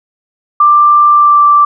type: tone with pitch glide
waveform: sine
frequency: 1182 to 1171.1 Hz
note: D6 to D6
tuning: +11 to -5 cents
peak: -3 dBFS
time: 0.6-1.65 s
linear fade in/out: 5 ms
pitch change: -16 cents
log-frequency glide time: 1.1-1.43 s
effects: none